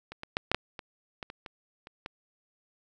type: clicks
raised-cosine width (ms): 0.3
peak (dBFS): -25 / -22 / -11 / -9 / -8 / -23 / -21 / -25 / -25 / -29 / -21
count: 11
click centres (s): 0.12 / 0.234 / 0.369 / 0.516 / 0.546 / 0.792 / 1.228 / 1.301 / 1.462 / 1.871 / 2.061
effects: none